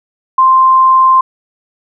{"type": "tone", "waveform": "sine", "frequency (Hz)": 1046.5, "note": "C6", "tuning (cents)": 0, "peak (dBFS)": -4, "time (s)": [0.38, 1.21], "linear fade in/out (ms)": 5, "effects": []}